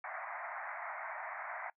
pink band-pass noise, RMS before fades -43 dBFS, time 0.04-1.7 s, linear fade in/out 2 ms, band 630 to 2200 Hz, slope 96 dB/octave, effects noise-tail reverb RT60 0.1 s tail -22 dB re dry

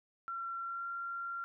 sine tone with pitch glide, 1362 to 1378.6 Hz, F6 to F6, -44 to -23 cents, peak -37 dBFS, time 0.28-1.44 s, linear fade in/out 0 ms, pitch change +21 cents, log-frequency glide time 0.6-0.86 s, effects none

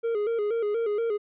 triangle tone with vibrato, 437.9 Hz, A4, 8 cents flat, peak -22 dBFS, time 0.03-1.18 s, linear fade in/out 20 ms, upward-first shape square, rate 4.2 Hz, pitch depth 92 cents each way, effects resampled to 8000 Hz

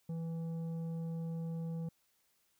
sine tone with tanh clipping, 164.81 Hz, E3, in tune, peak -38 dBFS, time 0.09-1.89 s, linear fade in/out 5 ms, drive 8 dB, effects white hiss -75 dBFS RMS until 2.59 s

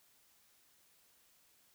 silence, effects white hiss -69 dBFS RMS until 1.74 s

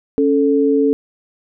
sine tone pair together, 277.2 / 440 Hz, C#4 / A4, 0 / 0 cents, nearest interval minor sixth, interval 800 cents, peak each -14 dBFS, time 0.18-0.93 s, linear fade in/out 0 ms, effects none

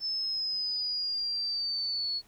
sine linear sweep, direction down, 5274 to 4368 Hz, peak -29 dBFS, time 0-2.22 s, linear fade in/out 50 ms, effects pink hiss -62 dBFS RMS until 2.27 s

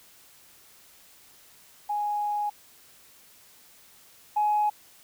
sine tone pair in turn, 830.6 / 839.8 Hz, G#5 / G#5, 0 / +19 cents, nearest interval unison, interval 19 cents, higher second, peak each -25 / -20 dBFS, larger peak second, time 1.89-2.5 / 4.36-4.7 s, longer first, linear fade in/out 10 ms, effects tanh soft clip ceiling -16 dBFS + white hiss -55 dBFS RMS until 5.03 s

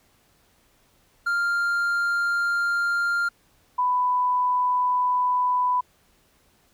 triangle / sine tone pair in turn, 1396.9 / 994.9 Hz, F6 / B5, 0 / +12 cents, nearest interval tritone, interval 588 cents, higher first, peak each -19 dBFS, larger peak neither, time 1.26-3.29 / 3.78-5.81 s, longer neither, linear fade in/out 10 ms, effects pink hiss -62 dBFS RMS until 6.73 s

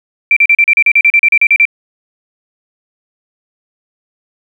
sine tone bursts, 2349 Hz, D7, in tune, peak -4 dBFS, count 15, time 0.31-1.653 s, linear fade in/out 2 ms, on 55 ms, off 37 ms, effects 7-bit

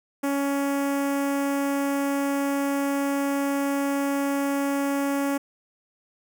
sawtooth tone with notch filter, 279.6 Hz, C#4, 15 cents sharp, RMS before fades -25 dBFS, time 0.23-5.38 s, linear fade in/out 10 ms, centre 4000 Hz, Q 0.84, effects none

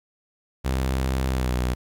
sawtooth tone with pitch glide, 65.41 to 62.1 Hz, C2 to B1, 0 to +10 cents, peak -18 dBFS, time 0.64-1.75 s, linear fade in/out 20 ms, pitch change -90 cents, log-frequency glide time 1.29-1.53 s, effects 9-bit

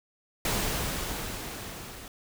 pink noise with level ramp, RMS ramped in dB -27 to -44 dBFS, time 0.45-2.08 s, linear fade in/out 2 ms, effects none

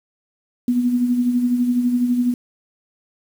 sine tone with tremolo, 244.9 Hz, B3, 14 cents flat, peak -13 dBFS, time 0.68-2.34 s, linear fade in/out 2 ms, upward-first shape sine, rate 12 Hz, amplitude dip 50%, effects 7-bit

